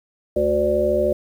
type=harmonic tone; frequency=73.42 Hz; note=D2; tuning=in tune; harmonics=1 / 3 / 5 / 7 / 8; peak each=-29 / -28 / -22 / -23 / -19 dBFS; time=0.36-1.13 s; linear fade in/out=5 ms; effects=8-bit